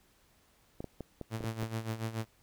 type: clicks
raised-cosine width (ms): 2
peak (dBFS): -26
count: 7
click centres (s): 0.805 / 0.843 / 1.007 / 1.213 / 1.407 / 1.44 / 1.63
type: tone with tremolo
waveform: sawtooth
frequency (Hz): 112.1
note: A2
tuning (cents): +33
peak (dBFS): -28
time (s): 1.3-2.26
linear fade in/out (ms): 50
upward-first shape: sine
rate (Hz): 7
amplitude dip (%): 75
effects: pink hiss -67 dBFS RMS until 2.42 s